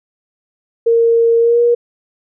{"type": "tone with pitch glide", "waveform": "sine", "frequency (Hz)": [462.3, 475.6], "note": ["A#4", "A#4"], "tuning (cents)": [-14, 35], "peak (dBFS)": -8, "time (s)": [0.86, 1.75], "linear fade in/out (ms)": 10, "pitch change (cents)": 49, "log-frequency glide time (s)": [1.39, 1.61], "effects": []}